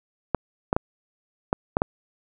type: clicks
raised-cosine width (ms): 1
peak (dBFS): -6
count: 6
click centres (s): 0.347 / 0.729 / 0.765 / 1.529 / 1.769 / 1.819
effects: none